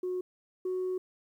sine tone pair in turn, 365 / 369.2 Hz, F#4 / F#4, -24 / -4 cents, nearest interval unison, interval 20 cents, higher second, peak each -29 / -28 dBFS, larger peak second, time 0.03-0.21 / 0.65-0.98 s, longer second, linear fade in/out 5 ms, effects tanh soft clip ceiling -27 dBFS + 11-bit

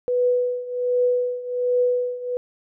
sine tone with tremolo, 493.9 Hz, B4, in tune, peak -15 dBFS, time 0.08-2.37 s, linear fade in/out 0 ms, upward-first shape triangle, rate 1.3 Hz, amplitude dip 85%, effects none

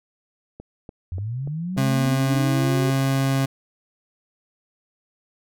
click train, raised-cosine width 2 ms, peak -24 dBFS, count 8, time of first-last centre 0.6-2.641 s, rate 3.43 Hz
sine linear sweep, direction up, 85.1 to 380.1 Hz, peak -25 dBFS, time 1.12-2.9 s, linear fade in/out 0 ms
30% pulse tone with pitch glide, 134.1 to 135.11 Hz, C3 to C#3, +43 to -44 cents, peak -16 dBFS, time 1.77-3.46 s, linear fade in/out 10 ms, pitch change +13 cents, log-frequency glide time 2.22-2.98 s
effects none

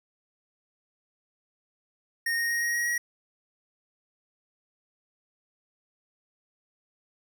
square tone with pitch steps, 1851 / 1861.7 / 1872.5 / 1883.4 / 1894.3 / 1905.2 Hz, A#6 / A#6 / A#6 / A#6 / A#6 / A#6, -13 / -3 / +7 / +17 / +27 / +37 cents, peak -26 dBFS, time 2.26-2.98 s, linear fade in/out 5 ms, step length 120 ms, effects none

